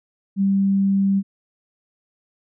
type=tone; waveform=sine; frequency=196 Hz; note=G3; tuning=in tune; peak=-15 dBFS; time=0.36-1.23 s; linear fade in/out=50 ms; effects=none